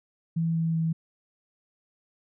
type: tone with pitch steps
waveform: sine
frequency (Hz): 164.81 / 163.67 / 162.54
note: E3 / E3 / E3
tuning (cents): 0 / -12 / -24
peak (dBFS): -23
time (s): 0.36-0.93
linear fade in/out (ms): 10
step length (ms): 190
effects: none